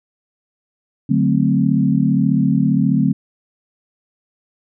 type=chord; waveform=sine; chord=D dominant seventh; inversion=none; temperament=equal; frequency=146.83 / 185 / 220 / 261.6 Hz; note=D3 / F#3 / A3 / C4; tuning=0 / 0 / 0 / 0 cents; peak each=-18 dBFS; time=1.09-3.13 s; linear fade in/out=10 ms; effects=none